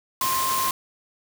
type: tone in noise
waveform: sine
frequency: 1054 Hz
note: C6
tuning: 12 cents sharp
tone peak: -23 dBFS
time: 0.21-0.71 s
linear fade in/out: 2 ms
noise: white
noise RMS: -27 dBFS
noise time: 0.21-0.71 s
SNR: +1 dB
effects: none